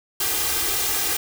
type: noise with comb filter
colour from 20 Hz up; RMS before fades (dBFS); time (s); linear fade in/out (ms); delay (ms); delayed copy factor
white; -23; 0.2-1.17; 5; 2.5; +1
effects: none